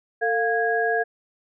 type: tone cluster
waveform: sine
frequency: 449.9 / 702 / 1649 Hz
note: A4 / F5 / G#6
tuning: +39 / +9 / -13 cents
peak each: -24 dBFS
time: 0.21-1.04 s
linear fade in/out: 20 ms
effects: none